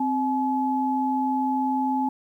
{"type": "tone pair together", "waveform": "sine", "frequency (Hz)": [261.6, 853.4], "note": ["C4", "G#5"], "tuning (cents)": [0, 47], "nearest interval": "octave + minor sixth", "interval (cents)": 2047, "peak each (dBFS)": -24, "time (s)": [0, 2.09], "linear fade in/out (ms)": 5, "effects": ["10-bit"]}